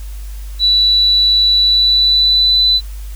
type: tone with pitch glide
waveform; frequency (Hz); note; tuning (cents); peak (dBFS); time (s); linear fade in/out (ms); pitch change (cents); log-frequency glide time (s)
sine; 3951 to 3995; B7 to B7; 0 to +19; -8; 0.59-2.81; 50; +19; 1.61-2.65
effects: added 50 Hz sine -24 dBFS peak until 3.15 s + white hiss -42 dBFS RMS until 3.15 s